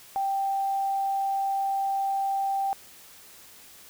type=tone; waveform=sine; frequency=784 Hz; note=G5; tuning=in tune; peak=-24 dBFS; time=0.16-2.73 s; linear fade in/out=0 ms; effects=white hiss -50 dBFS RMS until 3.89 s